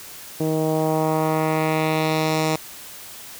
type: tone with low-pass filter sweep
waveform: 10% pulse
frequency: 157.3 Hz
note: D#3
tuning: 19 cents sharp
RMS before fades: -21 dBFS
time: 0.4-2.56 s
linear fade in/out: 5 ms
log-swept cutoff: 420 to 7700 Hz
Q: 1.2
effects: white hiss -39 dBFS RMS until 3.39 s